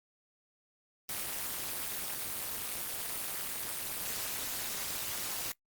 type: noise with amplitude modulation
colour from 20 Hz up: white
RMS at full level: -33 dBFS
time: 1.09-5.52 s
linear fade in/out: 2 ms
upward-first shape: sine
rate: 210 Hz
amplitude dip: 95%
effects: noise-tail reverb RT60 0.1 s tail -23 dB re dry + Opus 32 kbps